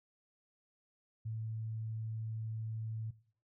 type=tone; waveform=sine; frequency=110.9 Hz; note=A2; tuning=14 cents sharp; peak=-37 dBFS; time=1.25-3.11 s; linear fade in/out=10 ms; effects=noise-tail reverb RT60 0.5 s tail -18 dB re dry